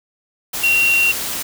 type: tone in noise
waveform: sine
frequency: 2747 Hz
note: F7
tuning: 29 cents flat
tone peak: -12 dBFS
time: 0.63-1.12 s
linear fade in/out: 10 ms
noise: white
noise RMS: -24 dBFS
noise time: 0.53-1.43 s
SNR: +9 dB
effects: none